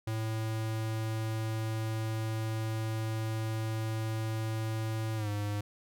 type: tone with pitch glide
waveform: square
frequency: 110.7 to 103.29 Hz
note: A2 to G#2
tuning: +11 to -9 cents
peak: -32 dBFS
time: 0.07-5.61 s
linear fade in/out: 5 ms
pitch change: -120 cents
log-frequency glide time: 5.16-5.29 s
effects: none